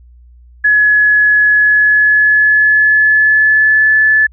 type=tone with pitch glide; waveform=sine; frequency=1695 to 1733.6 Hz; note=G#6 to A6; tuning=+35 to -26 cents; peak=-6 dBFS; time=0.64-4.27 s; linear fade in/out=10 ms; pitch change=+39 cents; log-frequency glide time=1.52-3.94 s; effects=added 60 Hz sine -38 dBFS peak until 4.32 s